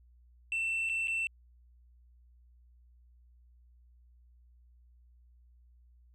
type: tone with dropouts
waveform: sine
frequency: 2682 Hz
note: E7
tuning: 29 cents sharp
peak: -27 dBFS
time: 0.52-1.27 s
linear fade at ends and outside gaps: 1 ms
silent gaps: 0.891-0.896 / 1.073-1.081 s
effects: tanh soft clip ceiling -29 dBFS + added 60 Hz sine -58 dBFS peak until 6.14 s